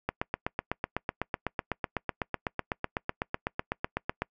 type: click train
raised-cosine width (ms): 0.5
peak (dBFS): -13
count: 34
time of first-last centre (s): 0.09-4.22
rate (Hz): 7.99
effects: noise-tail reverb RT60 0.1 s tail -26 dB re dry